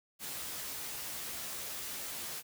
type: noise with comb filter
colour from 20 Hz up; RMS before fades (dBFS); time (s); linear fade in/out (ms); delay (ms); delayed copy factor
white; -41; 0.19-2.43; 50; 14; +0.65
effects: none